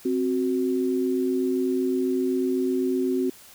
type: tone pair together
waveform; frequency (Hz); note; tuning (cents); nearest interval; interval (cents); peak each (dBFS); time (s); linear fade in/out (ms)
sine; 261.6 / 369.5; C4 / F#4; 0 / -2; tritone; 598; -24; 0.05-3.3; 5
effects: white hiss -49 dBFS RMS until 3.54 s